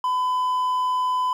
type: tone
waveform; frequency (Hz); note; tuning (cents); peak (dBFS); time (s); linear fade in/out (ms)
triangle; 1007; B5; +33; -18; 0.04-1.33; 2
effects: 9-bit